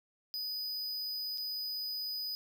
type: tone with dropouts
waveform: square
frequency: 4978 Hz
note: D#8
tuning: in tune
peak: -36 dBFS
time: 0.34-2.35 s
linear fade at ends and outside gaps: 0 ms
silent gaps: 1.375-1.381 s
effects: none